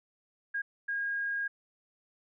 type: tone bursts at uneven times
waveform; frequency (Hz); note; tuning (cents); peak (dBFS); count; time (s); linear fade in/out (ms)
sine; 1629; G#6; -34; -30; 2; 0.54-0.62 / 0.88-1.48; 10
effects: none